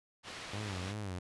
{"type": "low-pass noise", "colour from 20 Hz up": "white", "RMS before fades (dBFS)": -46, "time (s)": [0.23, 0.95], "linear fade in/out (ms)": 50, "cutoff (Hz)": 3600, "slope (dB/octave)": 12}
{"type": "tone with vibrato", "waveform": "sawtooth", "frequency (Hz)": 98, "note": "G2", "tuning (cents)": 0, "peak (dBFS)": -34, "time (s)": [0.53, 1.19], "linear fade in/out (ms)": 5, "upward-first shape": "sine", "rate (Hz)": 2.8, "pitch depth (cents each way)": 150}
{"effects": ["resampled to 24000 Hz"]}